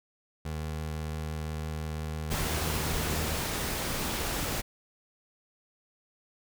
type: tone with vibrato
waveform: 25% pulse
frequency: 77.78 Hz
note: D#2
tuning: in tune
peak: -29 dBFS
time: 0.45-3.36 s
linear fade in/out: 5 ms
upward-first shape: sine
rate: 5.9 Hz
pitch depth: 9 cents each way
type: noise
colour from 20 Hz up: pink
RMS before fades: -32 dBFS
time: 2.3-4.62 s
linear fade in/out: 20 ms
effects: none